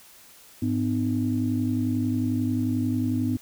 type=tone cluster; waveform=sine; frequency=104.4 / 251.8 / 303 Hz; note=G#2 / B3 / D#4; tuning=+10 / +34 / -46 cents; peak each=-27 / -24 / -29 dBFS; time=0.62-3.37 s; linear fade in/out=5 ms; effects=tanh soft clip ceiling -13 dBFS + white hiss -51 dBFS RMS until 3.41 s